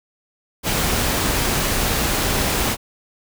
pink noise, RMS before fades -20 dBFS, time 0.63-2.77 s, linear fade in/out 50 ms, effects none

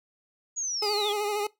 sine linear sweep, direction down, 6820 to 3182 Hz, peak -28 dBFS, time 0.56-1.13 s, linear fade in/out 20 ms
25% pulse tone with vibrato, 415.3 Hz, G#4, in tune, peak -23 dBFS, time 0.82-1.47 s, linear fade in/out 5 ms, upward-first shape sine, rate 13 Hz, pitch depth 41 cents each way
effects noise-tail reverb RT60 0.2 s tail -22 dB re dry

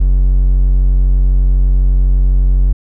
triangle tone, 46 Hz, F#1, 9 cents flat, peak -5 dBFS, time 0-2.73 s, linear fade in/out 10 ms, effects none

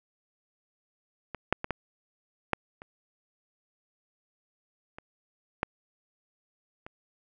clicks, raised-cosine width 0.5 ms, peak -21 / -7 / -17 / -14 / -9 / -28 / -27 / -11 / -27 dBFS, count 9, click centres 1.347 / 1.526 / 1.644 / 1.707 / 2.533 / 2.819 / 4.985 / 5.631 / 6.865 s, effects none

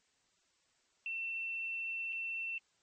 sine tone with dropouts, 2692 Hz, E7, 36 cents sharp, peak -36 dBFS, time 1.06-2.58 s, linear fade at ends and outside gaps 1 ms, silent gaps 2.125-2.129 s, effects white hiss -74 dBFS RMS until 2.82 s + MP3 32 kbps

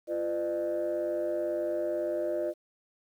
sine tone cluster, 344.6 / 506 / 604 Hz, F4 / B4 / D5, -23 / +42 / +48 cents, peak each -32 / -35 / -29 dBFS, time 0.07-2.54 s, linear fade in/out 50 ms, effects tanh soft clip ceiling -23 dBFS + 10-bit

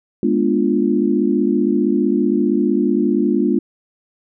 sine chord, G# diminished seventh, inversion none, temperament equal with one note detuned, 207.7 / 243 / 293.7 / 349.2 Hz, G#3 / B3 / D4 / F4, 0 / -28 / 0 / 0 cents, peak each -19 dBFS, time 0.23-3.59 s, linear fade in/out 2 ms, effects none

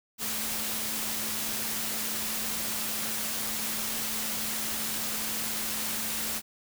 sine tone in noise, 218.2 Hz, A3, 14 cents flat, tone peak -43 dBFS, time 0.18-6.42 s, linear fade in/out 50 ms, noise white, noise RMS -32 dBFS, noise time 0.18-6.42 s, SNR -14 dB, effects none

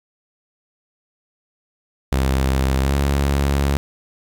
sawtooth tone with pitch glide, 66.4 to 69.9 Hz, C2 to C#2, +26 to +15 cents, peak -12 dBFS, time 2.12-3.77 s, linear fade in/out 0 ms, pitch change +89 cents, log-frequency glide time 2.81-2.94 s, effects 8-bit

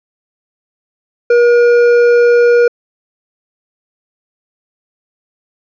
triangle tone with hard clipping, 478.2 Hz, A#4, 44 cents sharp, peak -7 dBFS, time 1.3-2.68 s, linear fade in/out 5 ms, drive 11 dB, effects resampled to 16000 Hz

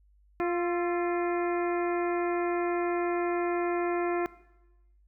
harmonic tone with a mistuned harmonic, 349.2 Hz, F4, in tune, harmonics 1 / 2 / 3 / 4 / 5 / 6 / 7, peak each -27 / -33 / -37 / -39 / -41 / -43 / -44 dBFS, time 0.4-4.26 s, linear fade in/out 0 ms, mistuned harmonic 4, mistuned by -55 cents, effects noise-tail reverb RT60 1.0 s tail -18 dB re dry + added 50 Hz sine -59 dBFS peak until 5.07 s

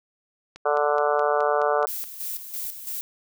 click train, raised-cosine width 0.2 ms, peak -24 dBFS, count 8, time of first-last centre 0.56-2.04 s, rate 4.73 Hz
harmonic tone, 147.2 Hz, D3, 4 cents sharp, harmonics 3 / 4 / 5 / 6 / 7 / 8 / 9 / 10, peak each -25 / -24 / -26 / -31 / -32 / -28 / -31 / -32 dBFS, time 0.65-1.86 s, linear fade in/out 10 ms
violet noise with tremolo, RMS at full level -31 dBFS, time 1.87-3.01 s, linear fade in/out 0 ms, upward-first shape square, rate 3 Hz, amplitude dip 60%
effects none

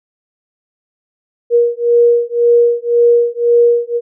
sine beating tone pair, 473.5 / 475.4 Hz, A#4 / A#4, +27 / +34 cents, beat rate 1.9 Hz, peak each -11 dBFS, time 1.5-4.01 s, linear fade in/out 50 ms, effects none

